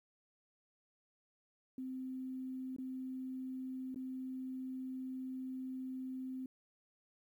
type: tone with dropouts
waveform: sine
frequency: 259.5 Hz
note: C4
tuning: 14 cents flat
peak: -40 dBFS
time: 1.78-6.46 s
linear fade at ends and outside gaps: 2 ms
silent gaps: 2.764-2.784 / 3.945-3.959 s
effects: 12-bit